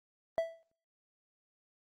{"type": "tone with exponential decay", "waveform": "triangle", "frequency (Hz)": 659.3, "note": "E5", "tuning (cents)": 0, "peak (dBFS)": -23, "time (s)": [0.38, 0.63], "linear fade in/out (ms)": 0, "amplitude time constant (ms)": 53, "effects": ["noise-tail reverb RT60 0.5 s tail -25 dB re dry", "Opus 32 kbps"]}